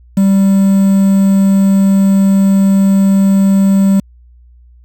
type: tone with quantisation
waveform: triangle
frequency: 195.6 Hz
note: G3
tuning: 4 cents flat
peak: -4 dBFS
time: 0.17-4 s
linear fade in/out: 5 ms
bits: 5
effects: added 60 Hz sine -39 dBFS peak until 4.84 s